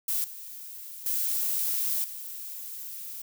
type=noise with level steps; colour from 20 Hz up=violet; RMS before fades=-28 / -42 / -28 / -39 dBFS; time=0.08-3.22 s; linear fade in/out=5 ms; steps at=0.24 / 1.06 / 2.04 s; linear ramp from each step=2 ms; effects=none